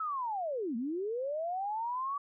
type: linear two-way sweep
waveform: sine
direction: down then up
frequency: 1318.5 to 217.9 to 1150 Hz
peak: -32 dBFS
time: 0-2.18 s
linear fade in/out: 5 ms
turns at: 0.76 s
effects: none